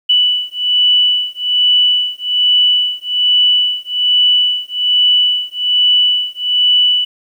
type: beating tone pair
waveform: sine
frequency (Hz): 2966 / 2967.2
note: F#7 / F#7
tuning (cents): +4 / +4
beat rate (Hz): 1.2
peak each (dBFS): -13 / -13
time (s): 0.09-7.05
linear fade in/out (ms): 10
effects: 8-bit